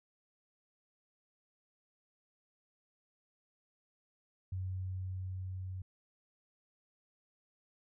sine tone with level ramp, 93.2 Hz, F#2, 13 cents sharp, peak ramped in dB -35 to -39 dBFS, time 4.52-5.82 s, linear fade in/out 5 ms, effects none

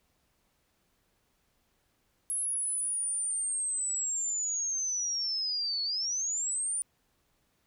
sine linear two-way sweep, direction down then up, 10800 to 4366 to 9440 Hz, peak -29 dBFS, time 2.3-6.82 s, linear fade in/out 0 ms, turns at 5.83 s, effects pink hiss -73 dBFS RMS until 7.66 s

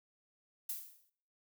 violet noise with exponential decay, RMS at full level -37 dBFS, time 0.69-1.1 s, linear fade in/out 5 ms, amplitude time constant 87 ms, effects noise-tail reverb RT60 0.6 s tail -21 dB re dry

